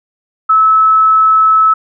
sine tone, 1300 Hz, E6, 24 cents flat, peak -5 dBFS, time 0.49-1.74 s, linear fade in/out 10 ms, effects none

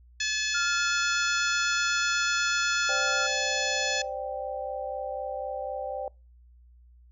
harmonic tone, 860 Hz, A5, 40 cents flat, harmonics 2 / 3 / 4 / 5 / 6 / 7 / 8, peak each -31 / -33 / -34 / -35 / -36 / -36 / -37 dBFS, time 0.2-4.02 s, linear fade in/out 5 ms
sine tone with vibrato, 1396.9 Hz, F6, in tune, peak -27 dBFS, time 0.54-3.27 s, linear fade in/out 10 ms, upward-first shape square, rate 8.1 Hz, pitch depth 11 cents each way
sine chord, C suspended second, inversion none, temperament equal, 523.3 / 587.3 / 784 Hz, C5 / D5 / G5, 0 / 0 / 0 cents, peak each -35 dBFS, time 2.89-6.08 s, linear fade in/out 2 ms
effects noise-tail reverb RT60 0.3 s tail -26 dB re dry + added 60 Hz sine -52 dBFS peak until 7.11 s

